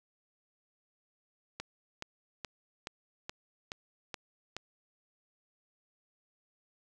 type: click train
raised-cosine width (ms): 0.2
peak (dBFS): -21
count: 8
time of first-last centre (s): 1.6-4.566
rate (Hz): 2.36
effects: 10-bit